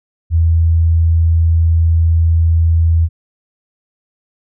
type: tone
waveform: sine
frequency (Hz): 82.41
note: E2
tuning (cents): 0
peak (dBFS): -8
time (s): 0.3-3.09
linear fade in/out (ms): 50
effects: none